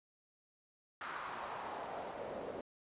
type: noise with band-pass filter sweep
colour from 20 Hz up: pink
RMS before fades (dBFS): -44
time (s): 1.01-2.61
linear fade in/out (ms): 2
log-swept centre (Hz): 1300 to 480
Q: 2.2
effects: resampled to 8000 Hz